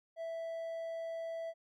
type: tone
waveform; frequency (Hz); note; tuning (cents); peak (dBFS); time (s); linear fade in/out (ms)
triangle; 659.3; E5; 0; -36; 0.16-1.54; 50
effects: none